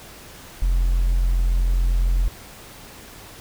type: tone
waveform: triangle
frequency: 43.65 Hz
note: F1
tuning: in tune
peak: -13 dBFS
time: 0.62-2.28 s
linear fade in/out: 0 ms
effects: tanh soft clip ceiling -11 dBFS + pink hiss -42 dBFS RMS until 3.4 s